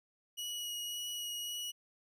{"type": "tone with vibrato", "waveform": "sawtooth", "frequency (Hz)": 2910, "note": "F#7", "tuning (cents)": -29, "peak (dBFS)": -35, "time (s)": [0.37, 1.72], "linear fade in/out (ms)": 20, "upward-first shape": "sine", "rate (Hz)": 1.8, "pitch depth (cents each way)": 10, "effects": []}